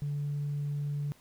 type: tone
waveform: sine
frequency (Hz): 144.8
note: D3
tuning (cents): -24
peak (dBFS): -29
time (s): 0.02-1.12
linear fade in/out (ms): 0
effects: tanh soft clip ceiling -27 dBFS + pink hiss -61 dBFS RMS until 1.2 s